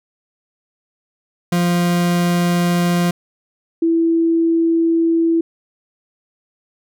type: tone pair in turn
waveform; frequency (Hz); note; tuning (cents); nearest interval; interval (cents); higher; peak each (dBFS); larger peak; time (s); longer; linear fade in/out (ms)
40% pulse / sine; 174.61 / 330.9; F3 / E4; 0 / +7; major seventh; 1107; second; -13 / -12; second; 1.52-3.11 / 3.82-5.41; neither; 5
effects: none